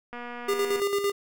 click train, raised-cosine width 0.5 ms, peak -24 dBFS, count 162, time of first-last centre 0.13-0.798 s, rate 241 Hz
square tone with tremolo, 402.4 Hz, G4, 45 cents sharp, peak -23 dBFS, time 0.48-1.12 s, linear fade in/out 10 ms, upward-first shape square, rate 8.9 Hz, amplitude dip 50%
effects none

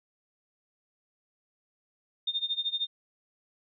sine tone with tremolo, 3645 Hz, A#7, 40 cents flat, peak -25 dBFS, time 2.27-2.87 s, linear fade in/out 5 ms, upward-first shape sine, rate 13 Hz, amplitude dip 90%, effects none

